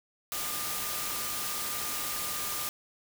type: tone in noise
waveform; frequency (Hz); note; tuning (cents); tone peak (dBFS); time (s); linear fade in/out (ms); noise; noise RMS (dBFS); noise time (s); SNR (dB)
sine; 1207; D6; +47; -42; 0.32-2.69; 0; white; -34; 0.32-2.69; -11
effects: none